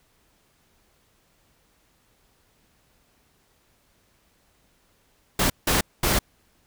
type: noise bursts at uneven times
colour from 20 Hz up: pink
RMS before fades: -21 dBFS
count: 3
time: 5.39-5.5 / 5.67-5.81 / 6.03-6.19 s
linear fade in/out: 5 ms
effects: pink hiss -64 dBFS RMS until 6.66 s